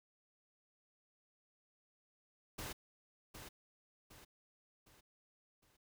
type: noise with echo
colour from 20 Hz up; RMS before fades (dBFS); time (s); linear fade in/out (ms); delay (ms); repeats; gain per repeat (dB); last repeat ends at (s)
pink; -45; 2.58-2.73; 10; 760; 4; -7; 5.77
effects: none